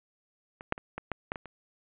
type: clicks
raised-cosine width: 0.5 ms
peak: -27 / -10 / -27 / -21 / -16 / -16 / -22 / -29 dBFS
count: 8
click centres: 0.609 / 0.724 / 0.779 / 0.98 / 1.117 / 1.319 / 1.358 / 1.457 s
effects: resampled to 8000 Hz + 8-bit